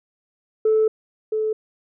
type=tone pair in turn; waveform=sine; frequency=436.6 / 434.1 Hz; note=A4 / A4; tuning=-13 / -23 cents; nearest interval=unison; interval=10 cents; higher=first; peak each=-13 / -19 dBFS; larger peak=first; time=0.65-0.88 / 1.32-1.53 s; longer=first; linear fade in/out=5 ms; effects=tanh soft clip ceiling -11 dBFS